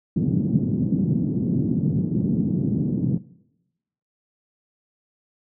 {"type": "band-pass noise", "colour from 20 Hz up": "pink", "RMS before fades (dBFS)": -22, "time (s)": [0.16, 3.18], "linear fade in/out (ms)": 5, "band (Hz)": [140, 260], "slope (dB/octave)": 24, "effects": ["noise-tail reverb RT60 0.9 s tail -20 dB re dry"]}